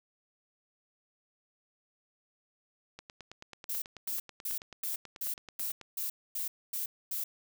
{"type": "click train", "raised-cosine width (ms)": 0.2, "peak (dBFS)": -28, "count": 27, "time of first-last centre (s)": [2.99, 5.813], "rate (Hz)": 9.21}
{"type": "noise bursts", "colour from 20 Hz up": "violet", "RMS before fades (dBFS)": -35, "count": 10, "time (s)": [3.69, 7.24], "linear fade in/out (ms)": 5, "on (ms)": 130, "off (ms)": 250}
{"effects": []}